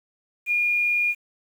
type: tone with quantisation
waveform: sine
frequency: 2426 Hz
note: D#7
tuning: 44 cents flat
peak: -19 dBFS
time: 0.46-1.15 s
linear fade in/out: 50 ms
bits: 8
effects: none